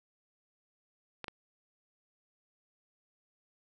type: clicks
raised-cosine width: 0.3 ms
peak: -23 dBFS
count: 2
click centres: 1.243 / 1.282 s
effects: none